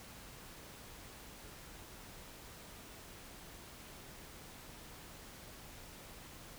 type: silence
effects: pink hiss -53 dBFS RMS until 6.58 s